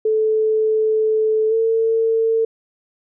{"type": "tone with pitch glide", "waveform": "sine", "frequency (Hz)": [436, 450.3], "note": ["A4", "A4"], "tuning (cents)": [-16, 40], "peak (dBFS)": -14, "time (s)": [0.05, 2.45], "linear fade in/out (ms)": 5, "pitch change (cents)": 56, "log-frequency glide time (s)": [1.49, 1.54], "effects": []}